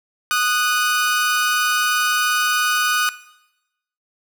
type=tone pair together; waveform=sawtooth; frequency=1237.1 / 1480 Hz; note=D#6 / F#6; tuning=-10 / 0 cents; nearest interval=minor third; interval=310 cents; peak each=-16 dBFS; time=0.31-3.09 s; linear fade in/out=0 ms; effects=noise-tail reverb RT60 0.9 s tail -17 dB re dry